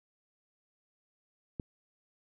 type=click; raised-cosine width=3 ms; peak=-23 dBFS; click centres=1.598 s; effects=none